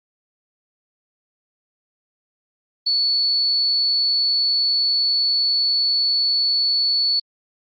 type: tone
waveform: sine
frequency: 4435 Hz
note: C#8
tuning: in tune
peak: -16 dBFS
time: 2.86-7.2 s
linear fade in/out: 10 ms
effects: Opus 24 kbps